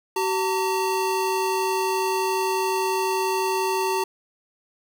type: tone pair together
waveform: square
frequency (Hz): 380.8 / 905.7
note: F#4 / A5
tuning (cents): +50 / +50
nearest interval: octave + minor third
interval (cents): 1500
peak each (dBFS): -25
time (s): 0.16-4.04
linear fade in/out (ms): 5
effects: none